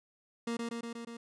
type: tone with echo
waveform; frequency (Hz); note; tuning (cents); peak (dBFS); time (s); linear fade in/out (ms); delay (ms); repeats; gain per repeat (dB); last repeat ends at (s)
30% pulse; 233.2; A#3; +1; -30; 0.47-0.57; 5; 120; 5; -2; 1.17
effects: resampled to 22050 Hz